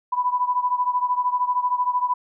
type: beating tone pair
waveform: sine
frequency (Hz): 987.8 / 1000.8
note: B5 / B5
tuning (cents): 0 / +23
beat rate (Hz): 13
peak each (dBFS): -21 / -24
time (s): 0.12-2.14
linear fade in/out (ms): 10
effects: none